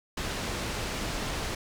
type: low-pass noise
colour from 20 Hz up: pink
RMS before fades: -33 dBFS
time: 0.17-1.55 s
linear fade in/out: 5 ms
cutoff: 7200 Hz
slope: 12 dB/octave
effects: none